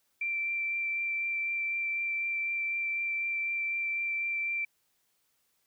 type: tone with vibrato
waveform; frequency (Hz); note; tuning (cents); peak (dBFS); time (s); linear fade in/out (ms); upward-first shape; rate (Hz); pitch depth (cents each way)
sine; 2349; D7; 0; -29; 0.21-4.65; 5; triangle; 4; 11
effects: white hiss -74 dBFS RMS until 5.66 s